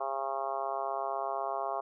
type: harmonic tone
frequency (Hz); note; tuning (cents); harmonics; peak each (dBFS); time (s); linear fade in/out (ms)
136; C#3; -33; 3 / 4 / 5 / 6 / 7 / 8 / 9 / 10; -42 / -42 / -35 / -38 / -42 / -38 / -45 / -50; 0-1.81; 10
effects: none